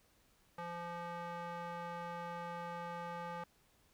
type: tone with band-pass filter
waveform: square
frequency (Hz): 172.2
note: F3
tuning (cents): -24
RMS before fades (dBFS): -44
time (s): 0.58-3.44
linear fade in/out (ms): 5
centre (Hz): 1000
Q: 1.5
effects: pink hiss -71 dBFS RMS until 3.93 s